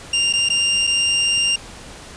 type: tone with dropouts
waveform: sawtooth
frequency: 2794 Hz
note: F7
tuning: in tune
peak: -12 dBFS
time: 0.13-1.56 s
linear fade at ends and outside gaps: 5 ms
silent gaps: 0.328-0.335 / 0.489-0.5 / 0.87-0.873 s
effects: pink hiss -38 dBFS RMS until 2.16 s + resampled to 22050 Hz